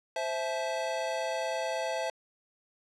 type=chord; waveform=square; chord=A minor; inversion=first; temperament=equal with one note detuned; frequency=523.3 / 659.3 / 862.4 Hz; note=C5 / E5 / A5; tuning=0 / 0 / -35 cents; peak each=-36 / -34 / -37 dBFS; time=0.16-2.1 s; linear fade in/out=2 ms; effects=low-pass 7000 Hz 12 dB/octave